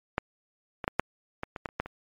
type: clicks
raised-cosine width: 0.5 ms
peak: -10 / -18 / -10 / -7 / -17 / -21 / -15 / -30 / -12 / -25 dBFS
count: 10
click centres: 0.181 / 0.842 / 0.879 / 0.996 / 1.434 / 1.562 / 1.658 / 1.689 / 1.8 / 1.86 s
effects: MP3 64 kbps